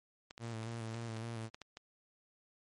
clicks, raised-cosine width 0.2 ms, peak -30 dBFS, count 8, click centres 0.309 / 0.379 / 0.631 / 0.944 / 1.168 / 1.545 / 1.617 / 1.771 s
sawtooth tone with vibrato, 114.1 Hz, A#2, 37 cents flat, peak -36 dBFS, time 0.39-1.5 s, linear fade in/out 50 ms, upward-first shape square, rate 3.6 Hz, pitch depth 33 cents each way
effects MP3 48 kbps

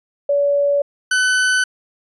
sine / 40% pulse tone pair in turn, 570 / 1506.8 Hz, C#5 / F#6, +48 / +31 cents, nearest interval octave + perfect fourth, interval 1683 cents, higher second, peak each -13 dBFS, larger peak neither, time 0.29-0.82 / 1.11-1.64 s, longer neither, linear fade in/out 5 ms, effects resampled to 24000 Hz

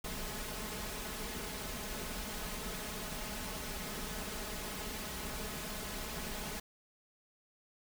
pink noise with comb filter, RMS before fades -41 dBFS, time 0.04-6.6 s, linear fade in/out 5 ms, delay 4.7 ms, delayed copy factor +0.65, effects none

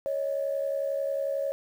sine tone pair together, 554.4 / 625.5 Hz, C#5 / D#5, 0 / +9 cents, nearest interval major second, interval 209 cents, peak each -27 / -32 dBFS, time 0.06-1.52 s, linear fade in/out 0 ms, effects tanh soft clip ceiling -19 dBFS + 9-bit

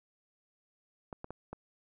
clicks, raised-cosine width 1 ms, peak -27 dBFS, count 4, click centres 1.128 / 1.244 / 1.306 / 1.53 s, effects none

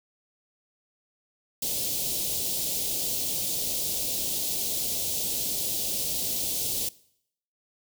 white band-stop noise, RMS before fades -29 dBFS, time 1.62-6.89 s, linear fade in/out 5 ms, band 640 to 3200 Hz, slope 24 dB/octave, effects noise-tail reverb RT60 0.7 s tail -21 dB re dry

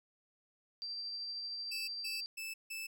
sine tone with tremolo, 4699 Hz, D8, in tune, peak -38 dBFS, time 0.82-2.26 s, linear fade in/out 0 ms, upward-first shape triangle, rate 13 Hz, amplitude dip 25%
sawtooth tone bursts, 2629 Hz, E7, 5 cents flat, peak -37 dBFS, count 4, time 1.71-2.87 s, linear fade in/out 10 ms, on 170 ms, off 160 ms
effects none

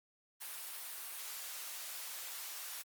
white high-pass noise, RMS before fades -45 dBFS, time 0.4-2.83 s, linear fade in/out 20 ms, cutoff 750 Hz, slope 12 dB/octave, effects Opus 32 kbps

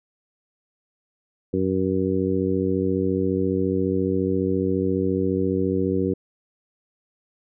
harmonic tone, 94.5 Hz, F#2, 37 cents sharp, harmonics 1 / 2 / 3 / 4 / 5, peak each -29 / -26 / -25 / -25 / -27 dBFS, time 1.53-6.14 s, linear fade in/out 10 ms, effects none

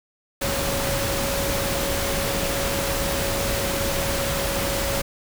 sine tone in noise, 554.4 Hz, C#5, in tune, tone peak -28 dBFS, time 0.41-5.02 s, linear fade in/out 10 ms, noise pink, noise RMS -25 dBFS, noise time 0.41-5.02 s, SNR -6 dB, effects none

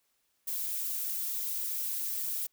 violet noise with flanger, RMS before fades -34 dBFS, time 0.47-2.47 s, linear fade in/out 10 ms, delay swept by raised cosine 1.9 to 5.6 ms, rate 1.6 Hz, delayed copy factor -0.65, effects white hiss -75 dBFS RMS until 2.52 s

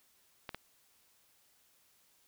clicks, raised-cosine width 0.3 ms, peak -24 dBFS, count 2, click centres 0.492 / 0.546 s, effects white hiss -69 dBFS RMS until 2.27 s

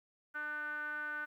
5% pulse tone with low-pass filter, 299.3 Hz, D4, 33 cents sharp, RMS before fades -40 dBFS, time 0.34-1.26 s, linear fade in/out 20 ms, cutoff 1500 Hz, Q 9.9, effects 12-bit

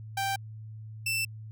sawtooth tone pair in turn, 784 / 2665 Hz, G5 / E7, 0 / +18 cents, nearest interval octave + major sixth, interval 2118 cents, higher second, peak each -24 dBFS, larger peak neither, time 0.17-0.36 / 1.06-1.25 s, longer neither, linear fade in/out 5 ms, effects added 109 Hz sine -40 dBFS peak until 1.51 s

